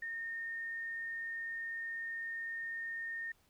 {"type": "tone", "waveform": "sine", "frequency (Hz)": 1832, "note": "A#6", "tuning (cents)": -31, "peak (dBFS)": -38, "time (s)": [0.02, 3.32], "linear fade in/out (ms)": 5, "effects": ["pink hiss -71 dBFS RMS until 3.49 s"]}